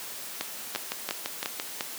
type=two click trains; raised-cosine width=0.2 ms; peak=-12 / -11 dBFS; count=6 / 5; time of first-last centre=0.75-1.599 / 0.41-1.809 s; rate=5.89 / 2.86 Hz; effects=white hiss -39 dBFS RMS until 1.98 s + high-pass 200 Hz 12 dB/octave